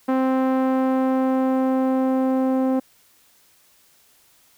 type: tone with low-pass filter sweep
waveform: sawtooth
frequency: 261.6 Hz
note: C4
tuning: in tune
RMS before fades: -20 dBFS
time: 0.08-2.8 s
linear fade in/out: 10 ms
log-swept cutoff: 1200 to 670 Hz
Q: 0.87
effects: white hiss -57 dBFS RMS until 4.57 s